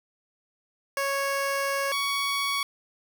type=tone pair in turn; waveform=15% pulse; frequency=553 / 1121.1 Hz; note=C#5 / C#6; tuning=-4 / +19 cents; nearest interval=octave; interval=1223 cents; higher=second; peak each=-19 dBFS; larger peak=neither; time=0.97-1.92 / 1.92-2.63 s; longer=first; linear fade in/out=2 ms; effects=none